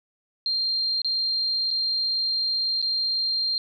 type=tone with dropouts; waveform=sine; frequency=4186 Hz; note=C8; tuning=in tune; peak=-22 dBFS; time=0.46-3.58 s; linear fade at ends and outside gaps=1 ms; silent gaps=1.018-1.046 / 1.705-1.711 / 2.817-2.825 s; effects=none